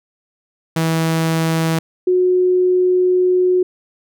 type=tone pair in turn; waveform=sawtooth / sine; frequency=162.5 / 364.8 Hz; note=E3 / F#4; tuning=-24 / -24 cents; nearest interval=octave + major second; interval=1400 cents; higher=second; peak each=-11 dBFS; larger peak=neither; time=0.76-1.79 / 2.07-3.63 s; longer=second; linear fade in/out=5 ms; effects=none